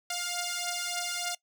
5% pulse beating tone pair, 703 / 706.4 Hz, F5 / F5, +11 / +20 cents, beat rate 3.4 Hz, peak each -24 / -22 dBFS, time 0.1-1.35 s, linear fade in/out 5 ms, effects noise-tail reverb RT60 0.1 s tail -22 dB re dry

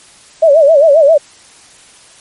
sine tone with vibrato, 604 Hz, D5, 48 cents sharp, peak -3 dBFS, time 0.42-1.18 s, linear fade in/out 10 ms, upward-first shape sine, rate 7.5 Hz, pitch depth 160 cents each way, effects white hiss -41 dBFS RMS until 2.2 s + MP3 48 kbps

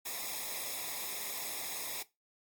white noise with comb filter, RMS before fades -39 dBFS, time 0.05-2.03 s, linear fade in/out 10 ms, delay 0.67 ms, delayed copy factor -0.75, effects noise-tail reverb RT60 0.2 s tail -17 dB re dry + MP3 96 kbps

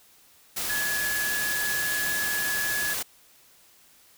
sine tone in noise, 1692 Hz, G#6, 32 cents sharp, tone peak -27 dBFS, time 0.69-2.94 s, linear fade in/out 10 ms, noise white, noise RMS -30 dBFS, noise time 0.56-3.03 s, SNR 0 dB, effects white hiss -57 dBFS RMS until 4.17 s

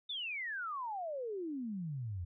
sine exponential sweep, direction down, 3637 to 82.5 Hz, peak -37 dBFS, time 0.09-2.25 s, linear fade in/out 10 ms, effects none

